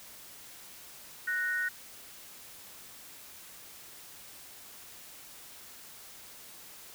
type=tone pair together; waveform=sine; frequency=1480 / 1858.2 Hz; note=F#6 / A#6; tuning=0 / -6 cents; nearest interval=major third; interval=394 cents; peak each=-31 / -32 dBFS; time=1.27-1.69 s; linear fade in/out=10 ms; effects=white hiss -50 dBFS RMS until 6.94 s